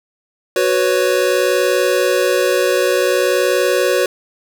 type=chord; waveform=square; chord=F# suspended fourth; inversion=none; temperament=equal; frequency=370 / 493.9 / 554.4 Hz; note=F#4 / B4 / C#5; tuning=0 / 0 / 0 cents; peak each=-18 dBFS; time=0.56-4.06 s; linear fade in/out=2 ms; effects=none